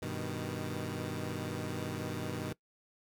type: chord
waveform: 15% pulse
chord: G augmented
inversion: none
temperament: equal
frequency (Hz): 98 / 123.47 / 155.56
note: G2 / B2 / D#3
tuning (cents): 0 / 0 / 0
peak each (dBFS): -34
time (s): 0.02-2.53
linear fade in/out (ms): 5
effects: noise-tail reverb RT60 0.1 s tail -21 dB re dry